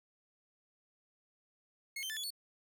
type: tone with pitch steps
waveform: sawtooth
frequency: 2168 / 3109 / 1754 / 3403 / 4423 Hz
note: C#7 / G7 / A6 / G#7 / C#8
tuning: -39 / -15 / -6 / +41 / -5 cents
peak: -35 dBFS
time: 1.96-2.305 s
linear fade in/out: 5 ms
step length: 69 ms
effects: none